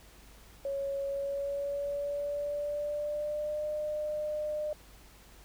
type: tone with pitch glide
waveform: sine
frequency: 554 to 604.1 Hz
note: C#5 to D5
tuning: -1 to +49 cents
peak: -31 dBFS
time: 0.65-4.73 s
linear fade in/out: 2 ms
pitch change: +150 cents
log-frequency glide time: 1.03-3.66 s
effects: added 50 Hz sine -56 dBFS peak until 5.44 s + pink hiss -57 dBFS RMS until 5.44 s